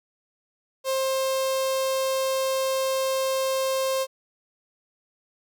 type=tone with notch filter; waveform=sawtooth; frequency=530 Hz; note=C5; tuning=22 cents sharp; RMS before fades=-25 dBFS; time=0.84-4.07 s; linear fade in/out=50 ms; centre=1800 Hz; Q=1.2; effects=none